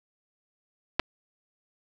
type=clicks; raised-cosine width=0.3 ms; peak=-8 dBFS; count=2; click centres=0.995 / 0.998 s; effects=none